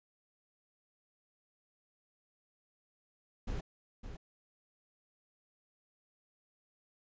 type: noise with echo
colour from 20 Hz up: brown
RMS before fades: -37 dBFS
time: 3.47-3.61 s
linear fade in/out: 10 ms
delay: 560 ms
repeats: 1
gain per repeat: -8 dB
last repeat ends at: 4.17 s
effects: resampled to 16000 Hz